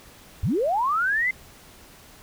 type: linear sweep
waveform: sine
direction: up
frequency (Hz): 61.74 to 2093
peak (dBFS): -20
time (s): 0.43-1.31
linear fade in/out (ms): 5
effects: pink hiss -49 dBFS RMS until 2.22 s